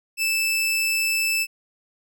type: tone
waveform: sawtooth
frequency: 2635 Hz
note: E7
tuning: 1 cent flat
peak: -17 dBFS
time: 0.17-1.47 s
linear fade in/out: 50 ms
effects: none